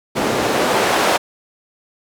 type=noise with band-pass filter sweep; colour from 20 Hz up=white; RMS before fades=-17 dBFS; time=0.15-1.18 s; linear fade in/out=20 ms; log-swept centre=300 to 690 Hz; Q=0.93; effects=none